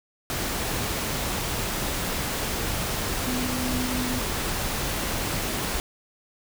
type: tone in noise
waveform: sine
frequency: 250.9 Hz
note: B3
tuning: 28 cents sharp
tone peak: -28 dBFS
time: 3.27-4.19 s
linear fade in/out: 0 ms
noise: pink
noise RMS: -28 dBFS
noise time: 0.3-5.8 s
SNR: -3 dB
effects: none